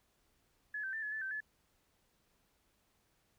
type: tone with pitch steps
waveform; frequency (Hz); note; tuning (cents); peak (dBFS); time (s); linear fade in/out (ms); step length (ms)
sine; 1704 / 1554 / 1778 / 1705 / 1749 / 1552 / 1721; G#6 / G6 / A6 / G#6 / A6 / G6 / A6; +44 / -16 / +18 / +45 / -11 / -18 / -39; -37; 0.74-1.405; 5; 95
effects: pink hiss -75 dBFS RMS until 3.38 s